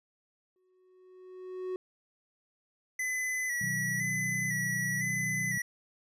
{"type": "tone with exponential growth", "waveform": "triangle", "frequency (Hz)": 369.6, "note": "F#4", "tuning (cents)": -2, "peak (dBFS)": -29, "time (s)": [0.56, 1.76], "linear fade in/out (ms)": 1, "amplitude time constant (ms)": 260}
{"type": "tone with vibrato", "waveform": "square", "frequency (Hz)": 1975.5, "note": "B6", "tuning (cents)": 0, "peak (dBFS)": -31, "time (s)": [2.99, 5.62], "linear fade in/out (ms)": 5, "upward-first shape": "square", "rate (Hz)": 0.99, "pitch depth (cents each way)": 35}
{"type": "chord", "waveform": "sine", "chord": "B major", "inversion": "none", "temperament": "equal", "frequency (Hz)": [123.47, 155.56, 185], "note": ["B2", "D#3", "F#3"], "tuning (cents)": [0, 0, 0], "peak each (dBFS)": -39, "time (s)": [3.61, 5.58], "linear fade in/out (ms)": 5}
{"effects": ["resampled to 32000 Hz"]}